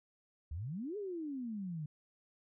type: exponential two-way sweep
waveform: sine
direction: up then down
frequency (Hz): 69.3 to 428.8 to 145.6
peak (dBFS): -38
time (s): 0.51-1.86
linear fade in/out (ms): 5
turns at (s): 0.97
effects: none